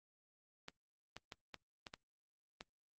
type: clicks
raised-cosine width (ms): 0.2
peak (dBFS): -29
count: 7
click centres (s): 0.684 / 1.166 / 1.322 / 1.543 / 1.868 / 1.939 / 2.609
effects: Opus 32 kbps